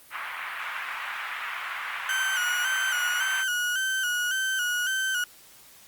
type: band-pass noise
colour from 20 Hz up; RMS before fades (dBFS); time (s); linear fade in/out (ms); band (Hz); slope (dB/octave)
pink; -34; 0.1-3.45; 50; 1100 to 2500; 24
type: tone with vibrato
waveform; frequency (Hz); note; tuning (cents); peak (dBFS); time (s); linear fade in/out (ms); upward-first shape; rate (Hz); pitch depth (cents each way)
35% pulse; 1499; F#6; +22; -23; 2.09-5.24; 2; square; 1.8; 52
effects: white hiss -52 dBFS RMS until 5.87 s + Opus 32 kbps